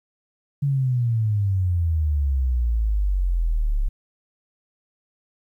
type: exponential sweep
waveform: sine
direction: down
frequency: 143.9 to 34.01 Hz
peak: -18 dBFS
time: 0.62-3.89 s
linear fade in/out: 10 ms
effects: 10-bit